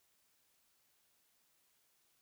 silence, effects white hiss -75 dBFS RMS until 2.21 s

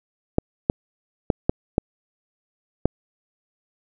clicks, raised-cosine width 2 ms, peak -3 dBFS, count 6, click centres 0.384 / 0.699 / 1.302 / 1.495 / 1.781 / 2.856 s, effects none

